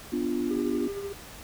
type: chord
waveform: sine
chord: B diminished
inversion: none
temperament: equal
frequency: 246.9 / 293.7 / 349.2 Hz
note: B3 / D4 / F4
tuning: 0 / 0 / 0 cents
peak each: -30 dBFS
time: 0.12-0.88 s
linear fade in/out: 10 ms
type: tone with tremolo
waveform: triangle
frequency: 399.5 Hz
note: G4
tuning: 33 cents sharp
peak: -28 dBFS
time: 0.5-1.13 s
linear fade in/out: 10 ms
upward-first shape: triangle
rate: 13 Hz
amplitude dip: 55%
effects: pink hiss -45 dBFS RMS until 1.43 s